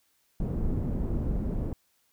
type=low-pass noise; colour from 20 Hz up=pink; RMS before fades=-29 dBFS; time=0.4-1.73 s; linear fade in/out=2 ms; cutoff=290 Hz; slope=12 dB/octave; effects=white hiss -70 dBFS RMS until 2.12 s